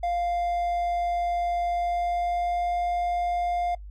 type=tone with pitch glide; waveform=triangle; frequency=698.5 to 703.4 Hz; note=F5 to F5; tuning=0 to +12 cents; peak=-22 dBFS; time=0.03-3.75 s; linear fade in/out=5 ms; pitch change=+12 cents; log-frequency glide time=1.67-2.77 s; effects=noise-tail reverb RT60 0.1 s tail -22 dB re dry + added 50 Hz sine -38 dBFS peak until 3.9 s